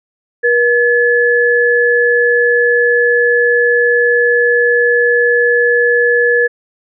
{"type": "tone pair together", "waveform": "sine", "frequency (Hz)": [479.8, 1714.8], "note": ["A#4", "A6"], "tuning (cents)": [50, -45], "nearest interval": "octave + minor seventh", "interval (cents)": 2205, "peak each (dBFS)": -11, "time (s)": [0.43, 6.48], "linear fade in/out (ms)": 20, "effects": []}